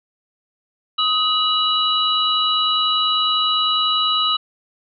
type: tone cluster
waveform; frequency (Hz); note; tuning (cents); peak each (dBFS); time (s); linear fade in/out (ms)
sine; 1259 / 2928 / 3918; D#6 / F#7 / B7; +20 / -19 / -15; -20; 0.98-4.37; 10
effects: none